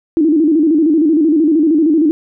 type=tone with vibrato; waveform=sine; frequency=311.5 Hz; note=D#4; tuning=2 cents sharp; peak=-8 dBFS; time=0.17-2.11 s; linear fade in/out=0 ms; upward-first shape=square; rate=13 Hz; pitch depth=98 cents each way; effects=none